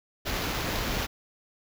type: noise with sample-and-hold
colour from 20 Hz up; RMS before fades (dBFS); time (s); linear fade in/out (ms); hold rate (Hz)
pink; -30; 0.25-1.07; 20; 8820
effects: none